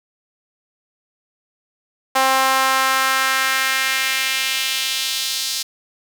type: tone with high-pass filter sweep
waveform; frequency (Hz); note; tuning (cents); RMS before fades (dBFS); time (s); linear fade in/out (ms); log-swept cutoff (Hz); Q
sawtooth; 264.6; C4; +20; -19; 2.15-5.63; 10; 820 to 4500; 1.7
effects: 7-bit